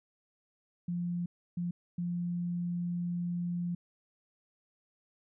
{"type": "tone bursts at uneven times", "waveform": "sine", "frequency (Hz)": 174.5, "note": "F3", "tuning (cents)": -1, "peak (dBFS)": -31, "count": 3, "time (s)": [[0.88, 1.26], [1.57, 1.71], [1.98, 3.75]], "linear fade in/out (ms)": 5, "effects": []}